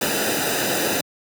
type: noise with comb filter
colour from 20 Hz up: pink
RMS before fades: -22 dBFS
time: 0.01-1.01 s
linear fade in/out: 5 ms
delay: 0.91 ms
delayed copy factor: -0.7
effects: high-pass 150 Hz 12 dB/octave